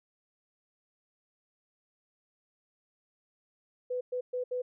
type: tone bursts at uneven times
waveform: sine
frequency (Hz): 498.9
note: B4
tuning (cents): +17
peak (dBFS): -30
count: 4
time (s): 3.9-4.01 / 4.12-4.21 / 4.33-4.44 / 4.51-4.62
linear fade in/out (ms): 10
effects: none